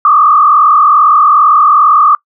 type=tone with frequency modulation; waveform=sine; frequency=1191 Hz; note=D6; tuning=24 cents sharp; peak=-3 dBFS; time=0.05-2.15 s; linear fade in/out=2 ms; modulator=42.4 Hz; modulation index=1.5; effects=noise-tail reverb RT60 0.1 s tail -24 dB re dry